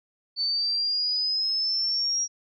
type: exponential sweep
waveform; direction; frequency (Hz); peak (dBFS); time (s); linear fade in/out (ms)
sine; up; 4497 to 5690; -23; 0.36-2.28; 50
effects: none